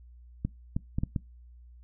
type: clicks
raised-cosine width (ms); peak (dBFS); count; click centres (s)
5; -16; 5; 0.45 / 0.765 / 0.985 / 1.035 / 1.162
effects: noise-tail reverb RT60 0.2 s tail -22 dB re dry + added 60 Hz sine -49 dBFS peak until 1.83 s